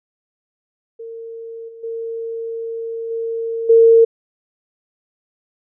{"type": "tone with level steps", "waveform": "sine", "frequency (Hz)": 456.6, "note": "A#4", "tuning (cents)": -36, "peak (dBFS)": [-29, -35, -23, -20, -6], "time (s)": [0.99, 4.05], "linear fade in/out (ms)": 10, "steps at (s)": [1.68, 1.83, 3.1, 3.69], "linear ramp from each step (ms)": 10, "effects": []}